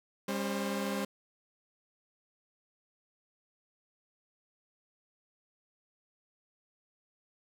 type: tone cluster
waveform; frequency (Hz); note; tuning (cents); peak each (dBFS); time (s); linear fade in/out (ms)
sawtooth; 200.3 / 273.6 / 528; G3 / C#4 / C5; +38 / -23 / +16; -30 / -36 / -34; 0.28-1.05; 5
effects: none